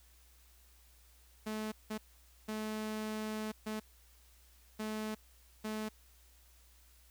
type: tone bursts at uneven times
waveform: sawtooth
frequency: 216 Hz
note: A3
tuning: 32 cents flat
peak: -33 dBFS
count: 6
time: 1.46-1.72 / 1.9-1.98 / 2.48-3.52 / 3.66-3.8 / 4.79-5.15 / 5.64-5.89 s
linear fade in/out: 10 ms
effects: added 60 Hz sine -62 dBFS peak until 7.1 s + white hiss -66 dBFS RMS until 7.1 s